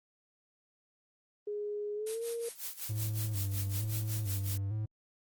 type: tone with pitch glide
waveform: sine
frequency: 415.3 to 466.2 Hz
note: G#4 to A#4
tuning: 0 to 0 cents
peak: -34 dBFS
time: 1.47-2.49 s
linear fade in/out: 5 ms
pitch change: +200 cents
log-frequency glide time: 1.95-2.24 s
type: noise with tremolo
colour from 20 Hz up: blue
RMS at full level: -38 dBFS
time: 2.06-4.58 s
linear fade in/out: 10 ms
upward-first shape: sine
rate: 5.4 Hz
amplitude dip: 85%
type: tone with vibrato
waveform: triangle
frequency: 103.1 Hz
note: G#2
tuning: 12 cents flat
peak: -30 dBFS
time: 2.89-4.86 s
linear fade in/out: 10 ms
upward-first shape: square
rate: 1.1 Hz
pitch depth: 78 cents each way
effects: Opus 32 kbps